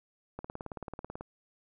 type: click train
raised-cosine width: 1 ms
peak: -25 dBFS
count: 16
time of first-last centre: 0.39-1.21 s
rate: 18.3 Hz
effects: none